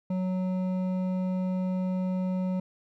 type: tone with hard clipping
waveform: sine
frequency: 185 Hz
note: F#3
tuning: in tune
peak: -28 dBFS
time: 0.1-2.6 s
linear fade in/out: 5 ms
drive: 9 dB
effects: none